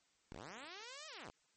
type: linear two-way sweep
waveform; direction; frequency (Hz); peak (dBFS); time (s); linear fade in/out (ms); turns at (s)
5% pulse; up then down; 30.62 to 645 to 56.5; -38; 0.32-1.3; 0; 1.07
effects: white hiss -75 dBFS RMS until 1.56 s + MP3 32 kbps